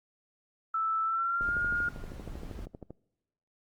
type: tone with pitch glide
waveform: sine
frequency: 1318.5 to 1421.3 Hz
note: E6 to F6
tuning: 0 to +30 cents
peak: -27 dBFS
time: 0.74-1.89 s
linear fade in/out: 5 ms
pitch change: +130 cents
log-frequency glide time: 1.04-1.57 s
type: click train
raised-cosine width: 2 ms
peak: -29 dBFS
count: 20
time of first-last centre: 1.41-2.906 s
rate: 12.7 Hz
type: noise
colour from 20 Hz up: brown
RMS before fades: -42 dBFS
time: 1.41-2.66 s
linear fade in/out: 10 ms
effects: noise-tail reverb RT60 1.0 s tail -24 dB re dry + Opus 32 kbps